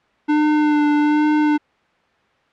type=tone with vibrato; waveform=square; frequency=299.1 Hz; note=D4; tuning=32 cents sharp; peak=-14 dBFS; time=0.28-1.58 s; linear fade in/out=20 ms; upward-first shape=sine; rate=1.2 Hz; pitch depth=20 cents each way; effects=white hiss -58 dBFS RMS until 2.52 s + low-pass 2000 Hz 12 dB/octave